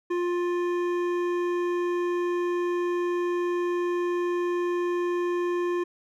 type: tone with hard clipping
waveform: sine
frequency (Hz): 351.5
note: F4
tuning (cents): +11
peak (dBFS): -26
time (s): 0.1-5.84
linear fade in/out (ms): 10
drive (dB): 12
effects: none